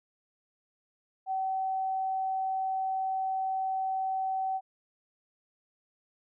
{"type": "tone", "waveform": "sine", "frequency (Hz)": 763, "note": "G5", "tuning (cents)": -47, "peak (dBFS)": -28, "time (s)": [1.26, 4.61], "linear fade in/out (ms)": 50, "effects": []}